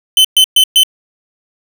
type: tone bursts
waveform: 45% pulse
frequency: 3053 Hz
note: G7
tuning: 46 cents flat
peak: -4 dBFS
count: 4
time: 0.17-0.834 s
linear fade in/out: 2 ms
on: 76 ms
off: 120 ms
effects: none